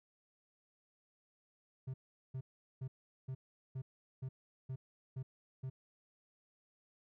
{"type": "tone bursts", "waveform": "triangle", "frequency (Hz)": 130.81, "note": "C3", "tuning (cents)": 0, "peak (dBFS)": -37, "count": 9, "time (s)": [1.87, 5.7], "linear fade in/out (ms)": 10, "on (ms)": 70, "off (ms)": 400, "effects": []}